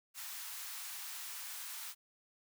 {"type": "high-pass noise", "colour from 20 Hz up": "white", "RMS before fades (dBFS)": -45, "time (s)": [0.14, 1.95], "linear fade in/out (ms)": 50, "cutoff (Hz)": 880, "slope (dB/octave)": 24, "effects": []}